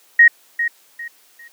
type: tone with echo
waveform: sine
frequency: 1876 Hz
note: A#6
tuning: 11 cents sharp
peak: -5 dBFS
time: 0.19-0.28 s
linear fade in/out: 5 ms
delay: 400 ms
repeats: 3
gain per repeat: -11 dB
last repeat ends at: 1.48 s
effects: white hiss -53 dBFS RMS until 1.52 s + high-pass 300 Hz 12 dB/octave